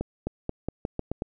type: accelerating click train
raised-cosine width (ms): 2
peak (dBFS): -15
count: 8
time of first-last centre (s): 0.01-1.221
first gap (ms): 260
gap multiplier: 0.86
effects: none